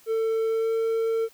triangle tone with pitch glide, 447.3 to 451.7 Hz, A4 to A4, +28 to +45 cents, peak -20 dBFS, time 0.06-1.29 s, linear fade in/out 50 ms, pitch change +17 cents, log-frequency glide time 0.44-0.86 s, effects white hiss -56 dBFS RMS until 1.33 s

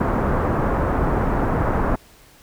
pink low-pass noise, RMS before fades -20 dBFS, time 0-1.96 s, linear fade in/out 10 ms, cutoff 1400 Hz, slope 24 dB/octave, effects pink hiss -50 dBFS RMS until 2.42 s

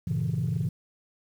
sine chord, G diminished seventh, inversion none, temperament equal, 98 / 116.54 / 138.59 / 164.81 Hz, G2 / Bb2 / Db3 / Fb3, 0 / 0 / 0 / 0 cents, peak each -33 / -29 / -29 / -28 dBFS, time 0.07-0.69 s, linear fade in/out 5 ms, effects tanh soft clip ceiling -20 dBFS + 9-bit

